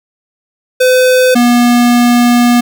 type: tone pair in turn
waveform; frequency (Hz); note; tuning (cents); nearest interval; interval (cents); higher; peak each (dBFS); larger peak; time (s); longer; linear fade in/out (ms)
square; 508 / 241.3; B4 / B3; +49 / -40; octave + minor second; 1289; first; -6; neither; 0.8-1.35 / 1.35-2.61; second; 10
effects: none